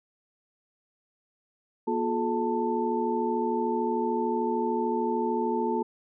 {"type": "tone cluster", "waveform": "sine", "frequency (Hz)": [238.6, 356.6, 430, 888], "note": ["A#3", "F4", "A4", "A5"], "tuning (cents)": [41, 36, -40, 16], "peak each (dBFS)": -30, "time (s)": [1.87, 5.83], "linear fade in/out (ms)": 10, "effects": []}